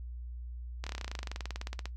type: slowing click train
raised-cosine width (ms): 0.2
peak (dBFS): -21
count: 25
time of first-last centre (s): 0.84-1.856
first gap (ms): 26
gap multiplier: 1.04
effects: noise-tail reverb RT60 0.1 s tail -17 dB re dry + added 60 Hz sine -39 dBFS peak until 1.96 s